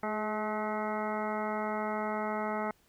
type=harmonic tone with a mistuned harmonic; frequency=214 Hz; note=A3; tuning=48 cents flat; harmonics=1 / 2 / 3 / 4 / 5 / 6 / 7 / 9 / 10; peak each=-37 / -39 / -37 / -37 / -44 / -39 / -45 / -45 / -47 dBFS; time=0.03-2.71 s; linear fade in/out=2 ms; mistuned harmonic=2; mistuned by=-25 cents; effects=pink hiss -67 dBFS RMS until 2.88 s

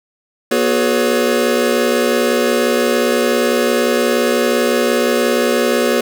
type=tone cluster; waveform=square; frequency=241.3 / 367 / 424.4 / 495.2 / 561 Hz; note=B3 / F#4 / G#4 / B4 / C#5; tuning=-40 / -14 / +38 / +5 / +21 cents; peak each=-20 dBFS; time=0.51-6.01 s; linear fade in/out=5 ms; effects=none

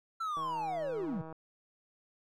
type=linear sweep; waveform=triangle; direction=down; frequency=1357 to 136.5 Hz; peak=-31 dBFS; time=0.2-1.22 s; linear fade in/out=10 ms
type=click train; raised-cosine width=1 ms; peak=-33 dBFS; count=154; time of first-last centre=0.37-1.326 s; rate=160 Hz
effects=none

